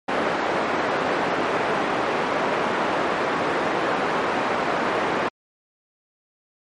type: band-pass noise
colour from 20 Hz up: pink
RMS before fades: -23 dBFS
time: 0.08-5.29 s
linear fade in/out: 10 ms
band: 350 to 1600 Hz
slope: 12 dB/octave
effects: MP3 48 kbps